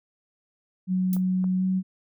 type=tone with pitch glide; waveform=sine; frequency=185 to 187.15 Hz; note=F#3 to F#3; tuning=0 to +20 cents; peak=-21 dBFS; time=0.87-1.83 s; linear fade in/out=50 ms; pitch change=+20 cents; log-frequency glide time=1.58-1.63 s
type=noise with exponential decay; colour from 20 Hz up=violet; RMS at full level=-31 dBFS; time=1.13-1.22 s; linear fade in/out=0 ms; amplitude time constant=18 ms
type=clicks; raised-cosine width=1 ms; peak=-28 dBFS; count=2; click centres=1.166 / 1.442 s
effects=none